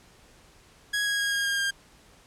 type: tone with pitch steps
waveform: sawtooth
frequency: 1661.2 / 1649.7 / 1638.3 / 1627 / 1615.8 / 1604.6 Hz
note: G#6 / G#6 / G#6 / G#6 / G#6 / G6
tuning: 0 / -12 / -24 / -36 / -48 / +40 cents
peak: -21 dBFS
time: 0.93-1.71 s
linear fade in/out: 10 ms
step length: 130 ms
effects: pink hiss -56 dBFS RMS until 2.26 s + low-pass 10000 Hz 12 dB/octave